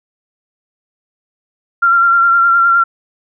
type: tone with vibrato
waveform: sine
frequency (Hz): 1375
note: F6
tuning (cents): -27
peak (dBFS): -7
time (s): 1.82-2.84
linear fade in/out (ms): 10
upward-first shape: sine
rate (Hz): 9.7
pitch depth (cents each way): 26
effects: none